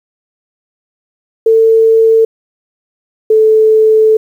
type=tone pair in turn; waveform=sine; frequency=448.2 / 437 Hz; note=A4 / A4; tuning=+32 / -12 cents; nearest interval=unison; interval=44 cents; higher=first; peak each=-4 dBFS; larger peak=neither; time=1.46-2.25 / 3.3-4.17 s; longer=second; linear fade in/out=5 ms; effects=7-bit